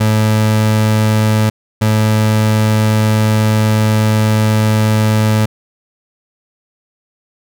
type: tone pair in turn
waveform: 30% pulse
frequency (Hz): 108.2 / 108.2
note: A2 / A2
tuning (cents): -29 / -29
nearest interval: unison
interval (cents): 0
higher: neither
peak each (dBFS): -7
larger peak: neither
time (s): 0-1.5 / 1.81-5.46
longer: second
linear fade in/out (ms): 10
effects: none